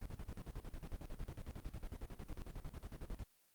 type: noise with tremolo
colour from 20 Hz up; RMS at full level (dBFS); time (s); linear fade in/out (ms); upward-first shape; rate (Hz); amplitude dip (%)
brown; -45; 0.01-3.24; 10; square; 11; 80
effects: white hiss -73 dBFS RMS until 3.54 s + Opus 24 kbps